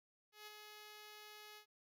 5% pulse tone with ADSR envelope, 422.2 Hz, G#4, 29 cents sharp, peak -39 dBFS, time 0.32-1.66 s, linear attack 150 ms, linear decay 20 ms, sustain -4 dB, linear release 91 ms, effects none

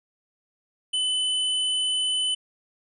square tone, 3015 Hz, F#7, 32 cents sharp, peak -23 dBFS, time 0.93-2.35 s, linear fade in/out 10 ms, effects resampled to 24000 Hz

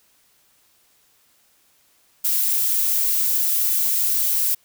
violet noise, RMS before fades -20 dBFS, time 2.24-4.55 s, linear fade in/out 10 ms, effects white hiss -60 dBFS RMS until 4.64 s

